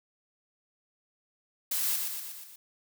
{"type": "noise with echo", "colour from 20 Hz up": "blue", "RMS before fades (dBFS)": -30, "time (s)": [1.71, 1.96], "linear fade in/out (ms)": 5, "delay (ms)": 120, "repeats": 5, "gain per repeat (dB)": -4, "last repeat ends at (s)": 2.56, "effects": []}